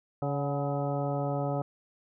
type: harmonic tone with a mistuned harmonic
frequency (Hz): 141.4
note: C#3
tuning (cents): +35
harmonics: 1 / 2 / 3 / 4 / 5 / 6 / 7 / 9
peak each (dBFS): -31 / -36 / -38 / -34 / -36 / -42 / -47 / -43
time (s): 0.22-1.62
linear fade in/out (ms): 2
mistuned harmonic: 5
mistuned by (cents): +45
effects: none